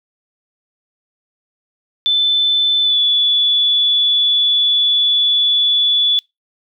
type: tone with pitch glide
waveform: sine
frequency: 3520 to 3440 Hz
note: A7 to A7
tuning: 0 to -40 cents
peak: -11 dBFS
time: 2.06-6.19 s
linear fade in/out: 0 ms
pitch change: -40 cents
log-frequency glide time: 2.83-2.98 s
effects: noise-tail reverb RT60 0.2 s tail -26 dB re dry